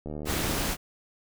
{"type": "click train", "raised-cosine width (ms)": 2, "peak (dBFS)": -23, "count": 37, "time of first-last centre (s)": [0.06, 0.537], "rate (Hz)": 75.4}
{"type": "noise", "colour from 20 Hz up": "pink", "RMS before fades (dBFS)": -29, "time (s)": [0.25, 0.77], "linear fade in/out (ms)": 50}
{"effects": []}